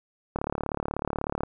click train, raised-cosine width 1 ms, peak -14 dBFS, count 40, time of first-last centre 0.36-1.434 s, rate 36.3 Hz, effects none

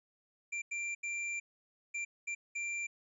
square tone bursts at uneven times, 2365 Hz, D7, 12 cents sharp, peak -36 dBFS, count 6, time 0.52-0.62 / 0.71-0.95 / 1.03-1.4 / 1.94-2.05 / 2.27-2.35 / 2.55-2.87 s, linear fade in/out 10 ms, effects resampled to 24000 Hz

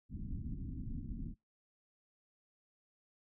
pink low-pass noise, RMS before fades -42 dBFS, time 0.09-1.35 s, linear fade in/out 50 ms, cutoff 280 Hz, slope 48 dB/octave, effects noise-tail reverb RT60 0.2 s tail -25 dB re dry

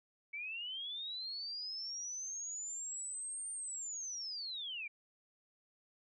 sine linear two-way sweep, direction up then down, 2255 to 8860 to 2282 Hz, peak -40 dBFS, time 0.33-4.88 s, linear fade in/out 10 ms, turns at 3.51 s, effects none

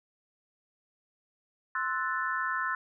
sine chord, F# half-diminished seventh, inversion second, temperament equal, 1046.5 / 1318.5 / 1480 / 1760 Hz, C6 / E6 / F#6 / A6, 0 / 0 / 0 / 0 cents, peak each -34 dBFS, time 1.75-2.75 s, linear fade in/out 2 ms, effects none

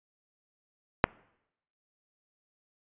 click, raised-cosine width 0.5 ms, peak -3 dBFS, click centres 1.041 s, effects noise-tail reverb RT60 0.8 s tail -25 dB re dry + resampled to 8000 Hz

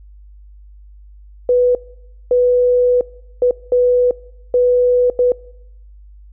sine tone bursts at uneven times, 493.9 Hz, B4, in tune, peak -9 dBFS, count 6, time 1.49-1.75 / 2.31-3.01 / 3.42-3.51 / 3.72-4.11 / 4.54-5.1 / 5.19-5.32 s, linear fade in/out 2 ms, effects noise-tail reverb RT60 0.9 s tail -23 dB re dry + added 50 Hz sine -38 dBFS peak until 6.32 s

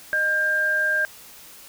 sine tone pair together, 615 / 1597 Hz, D#5 / G6, -20 / +32 cents, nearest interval octave + perfect fourth, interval 1652 cents, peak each -30 / -19 dBFS, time 0.13-1.05 s, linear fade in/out 0 ms, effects white hiss -45 dBFS RMS until 1.68 s

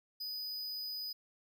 square tone, 4978 Hz, D#8, in tune, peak -39 dBFS, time 0.2-1.13 s, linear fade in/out 10 ms, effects none

